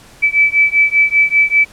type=beating tone pair; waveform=sine; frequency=2305 / 2310.1 Hz; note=D7 / D7; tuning=-33 / -29 cents; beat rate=5.1 Hz; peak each=-12 dBFS; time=0.22-1.65 s; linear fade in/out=20 ms; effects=pink hiss -42 dBFS RMS until 1.72 s + low-pass 11000 Hz 12 dB/octave